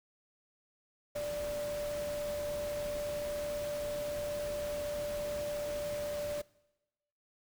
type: tone in noise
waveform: sine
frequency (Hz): 587.3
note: D5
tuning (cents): 0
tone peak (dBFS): -34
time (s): 1.15-6.42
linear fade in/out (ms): 10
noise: pink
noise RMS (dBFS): -45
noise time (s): 1.15-6.42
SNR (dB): +8
effects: noise-tail reverb RT60 1.0 s tail -22 dB re dry